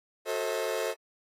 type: chord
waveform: 40% pulse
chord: F# diminished seventh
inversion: none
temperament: just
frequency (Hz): 370 / 444 / 532.8 / 639.4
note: F#4 / A4 / C5 / Eb5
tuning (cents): 0 / +16 / +31 / +47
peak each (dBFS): -37 / -32 / -33 / -34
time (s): 0.25-0.95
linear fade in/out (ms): 50
effects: AAC 48 kbps